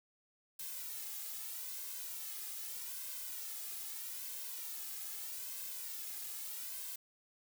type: noise with flanger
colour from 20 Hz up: blue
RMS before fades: -44 dBFS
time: 0.59-6.96 s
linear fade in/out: 5 ms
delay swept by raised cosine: 1.9 to 2.42 ms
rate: 0.8 Hz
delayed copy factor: +0.75
effects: none